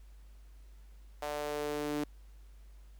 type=tone with high-pass filter sweep; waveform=sawtooth; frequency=148 Hz; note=D3; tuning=14 cents sharp; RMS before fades=-36 dBFS; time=1.22-2.04 s; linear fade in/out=5 ms; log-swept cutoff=650 to 300 Hz; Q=2.9; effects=added 50 Hz sine -51 dBFS peak until 2.99 s + pink hiss -69 dBFS RMS until 2.99 s